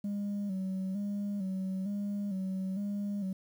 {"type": "tone with vibrato", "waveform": "sine", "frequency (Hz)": 196, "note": "G3", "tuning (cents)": 0, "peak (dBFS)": -29, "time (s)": [0.04, 3.33], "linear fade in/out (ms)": 5, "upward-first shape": "square", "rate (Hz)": 1.1, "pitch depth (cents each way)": 60, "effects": ["tanh soft clip ceiling -31 dBFS", "10-bit"]}